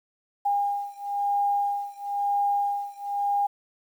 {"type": "beating tone pair", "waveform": "sine", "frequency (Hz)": [809, 810], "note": ["G#5", "G#5"], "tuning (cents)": [-46, -43], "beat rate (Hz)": 1, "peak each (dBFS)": [-26, -27], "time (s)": [0.45, 3.47], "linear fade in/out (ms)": 10, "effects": ["9-bit"]}